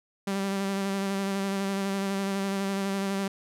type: tone with vibrato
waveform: sawtooth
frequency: 196 Hz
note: G3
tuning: in tune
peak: -23 dBFS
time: 0.27-3.28 s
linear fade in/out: 5 ms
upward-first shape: square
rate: 12 Hz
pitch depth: 17 cents each way
effects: low-pass 12000 Hz 12 dB/octave